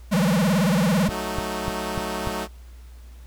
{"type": "tone with vibrato", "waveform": "square", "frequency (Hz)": 185, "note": "F#3", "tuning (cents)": 0, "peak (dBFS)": -18, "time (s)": [0.11, 1.09], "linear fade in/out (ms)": 20, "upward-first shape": "sine", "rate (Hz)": 18, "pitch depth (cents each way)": 260}
{"type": "chord", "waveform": "10% pulse", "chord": "D# diminished", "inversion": "first", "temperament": "equal", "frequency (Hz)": [185, 220, 311.1], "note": ["F#3", "A3", "D#4"], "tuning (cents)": [0, 0, 0], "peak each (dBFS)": [-22, -22, -25], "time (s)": [1.07, 2.48], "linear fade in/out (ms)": 50}
{"type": "click train", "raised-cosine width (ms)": 5, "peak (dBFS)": -15, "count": 5, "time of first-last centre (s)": [1.09, 2.273], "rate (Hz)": 3.38}
{"effects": ["added 60 Hz sine -40 dBFS peak until 3.26 s", "pink hiss -56 dBFS RMS until 3.26 s"]}